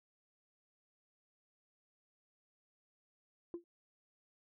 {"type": "tone with exponential decay", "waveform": "sine", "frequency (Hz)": 343.9, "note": "F4", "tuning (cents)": -27, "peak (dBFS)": -34, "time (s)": [3.54, 3.64], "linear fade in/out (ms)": 1, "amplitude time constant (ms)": 21, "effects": ["tanh soft clip ceiling -36 dBFS"]}